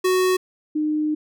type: tone pair in turn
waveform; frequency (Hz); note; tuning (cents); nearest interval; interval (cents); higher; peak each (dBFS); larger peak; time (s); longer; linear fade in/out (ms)
square / sine; 370 / 304.8; F#4 / D#4; 0 / -36; minor third; 336; first; -17 / -19; first; 0.04-0.37 / 0.75-1.15; second; 10
effects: none